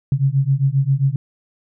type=beating tone pair; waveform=sine; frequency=133.1 / 140.6 Hz; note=C3 / C#3; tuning=+30 / +25 cents; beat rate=7.5 Hz; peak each=-17 dBFS; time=0.12-1.16 s; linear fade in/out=2 ms; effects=none